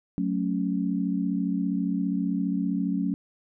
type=chord; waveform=sine; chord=F# minor; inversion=none; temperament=equal; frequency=185 / 220 / 277.2 Hz; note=F#3 / A3 / C#4; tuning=0 / 0 / 0 cents; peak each=-27 / -30 / -28 dBFS; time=0.18-3.14 s; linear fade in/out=0 ms; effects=none